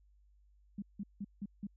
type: tone bursts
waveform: sine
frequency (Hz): 201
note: G3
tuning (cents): +44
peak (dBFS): -37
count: 5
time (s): 0.78-1.67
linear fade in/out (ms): 5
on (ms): 42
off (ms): 170
effects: added 50 Hz sine -63 dBFS peak until 1.76 s